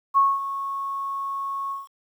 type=tone with ADSR envelope; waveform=sine; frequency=1100 Hz; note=C#6; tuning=14 cents flat; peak=-13 dBFS; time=0.14-1.88 s; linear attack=32 ms; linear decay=220 ms; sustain=-13 dB; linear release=170 ms; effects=9-bit